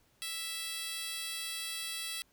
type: tone with high-pass filter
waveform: 10% pulse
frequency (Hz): 659.3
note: E5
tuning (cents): 0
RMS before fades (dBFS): -39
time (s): 0.22-2.22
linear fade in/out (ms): 0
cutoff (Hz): 3500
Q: 0.67
effects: pink hiss -69 dBFS RMS until 2.32 s